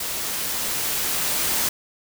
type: noise with level ramp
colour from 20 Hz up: white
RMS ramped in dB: -28 to -22 dBFS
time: 0-1.69 s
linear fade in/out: 5 ms
effects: none